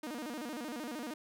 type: tone with vibrato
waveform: sawtooth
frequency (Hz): 271.1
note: C#4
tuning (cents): -38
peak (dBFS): -35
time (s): 0.03-1.14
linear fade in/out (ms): 5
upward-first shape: square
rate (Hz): 13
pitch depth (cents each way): 220
effects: none